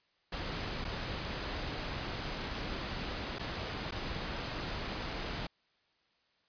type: noise with dropouts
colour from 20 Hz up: pink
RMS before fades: -38 dBFS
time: 0.32-5.47 s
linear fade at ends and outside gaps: 5 ms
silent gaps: 0.845-0.849 / 3.386-3.393 / 3.91-3.92 s
effects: white hiss -73 dBFS RMS until 6.48 s + resampled to 11025 Hz